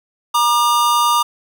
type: tone pair together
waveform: square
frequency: 950.5 / 1200 Hz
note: A#5 / D6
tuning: +33 / +37 cents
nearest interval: major third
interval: 404 cents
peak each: -17 / -15 dBFS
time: 0.34-1.23 s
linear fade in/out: 10 ms
effects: none